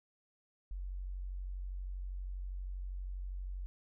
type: tone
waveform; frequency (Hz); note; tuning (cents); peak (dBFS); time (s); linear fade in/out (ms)
sine; 46.25; F#1; 0; -38; 0.71-3.66; 0
effects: none